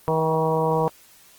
harmonic tone with a mistuned harmonic, 159.7 Hz, D#3, 45 cents sharp, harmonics 1 / 2 / 3 / 4 / 5 / 6 / 7, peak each -25 / -32 / -22 / -28 / -28 / -25 / -32 dBFS, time 0.08-0.88 s, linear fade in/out 0 ms, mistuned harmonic 5, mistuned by -23 cents, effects white hiss -52 dBFS RMS until 1.38 s + Opus 24 kbps

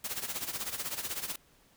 white noise with tremolo, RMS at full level -34 dBFS, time 0.04-1.36 s, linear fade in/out 5 ms, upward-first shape sine, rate 16 Hz, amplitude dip 75%, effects pink hiss -64 dBFS RMS until 1.76 s

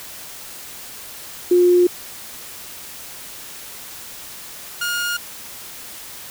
sine / sawtooth tone pair in turn, 355.5 / 1422 Hz, F4 / F6, +31 / +31 cents, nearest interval 2 octaves, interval 2400 cents, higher second, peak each -10 / -17 dBFS, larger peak first, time 1.51-1.87 / 4.81-5.17 s, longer neither, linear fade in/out 5 ms, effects white hiss -36 dBFS RMS until 6.3 s

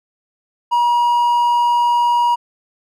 triangle tone, 957 Hz, A#5, 45 cents sharp, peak -10 dBFS, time 0.71-2.36 s, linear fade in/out 20 ms, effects none

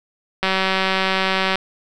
click train, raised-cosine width 0.3 ms, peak -3 dBFS, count 215, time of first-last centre 0.43-1.556 s, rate 190 Hz, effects none

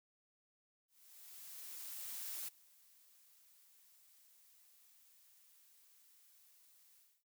blue noise with ADSR envelope, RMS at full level -44 dBFS, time 0.88-7.24 s, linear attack 1600 ms, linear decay 11 ms, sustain -23 dB, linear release 260 ms, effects noise-tail reverb RT60 0.1 s tail -20 dB re dry

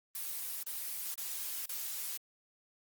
blue noise bursts, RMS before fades -39 dBFS, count 4, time 0.15-2.172 s, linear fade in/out 2 ms, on 480 ms, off 34 ms, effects Opus 24 kbps

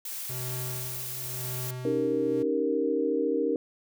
blue noise, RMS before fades -36 dBFS, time 0.05-1.71 s, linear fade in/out 5 ms
square tone with tremolo, 126.6 Hz, B2, 43 cents sharp, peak -34 dBFS, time 0.29-2.43 s, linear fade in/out 10 ms, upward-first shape sine, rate 0.92 Hz, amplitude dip 70%
sine chord, Eb dominant seventh, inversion third, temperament equal, 277.2 / 311.1 / 392 / 466.2 Hz, Db4 / Eb4 / G4 / Bb4, 0 / 0 / 0 / 0 cents, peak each -31 / -30 / -32 / -27 dBFS, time 1.85-3.56 s, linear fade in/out 2 ms
effects none

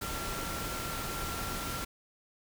sine tone in noise, 1367 Hz, F6, 37 cents flat, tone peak -41 dBFS, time 0.01-1.85 s, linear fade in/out 10 ms, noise pink, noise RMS -37 dBFS, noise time 0.01-1.85 s, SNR -7 dB, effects none

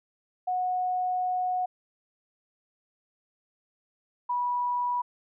sine tone pair in turn, 732 / 977.1 Hz, F#5 / B5, -19 / -19 cents, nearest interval perfect fourth, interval 500 cents, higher second, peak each -25 dBFS, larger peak neither, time 0.47-1.66 / 4.29-5.02 s, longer first, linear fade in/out 10 ms, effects none

